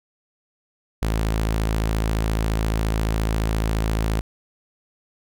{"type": "tone", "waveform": "sawtooth", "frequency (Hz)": 54.4, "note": "A1", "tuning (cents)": -19, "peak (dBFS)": -16, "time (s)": [1.02, 4.21], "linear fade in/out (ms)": 5, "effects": []}